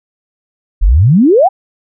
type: exponential sweep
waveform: sine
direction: up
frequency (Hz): 37.88 to 828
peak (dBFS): -4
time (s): 0.81-1.49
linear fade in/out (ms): 20
effects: none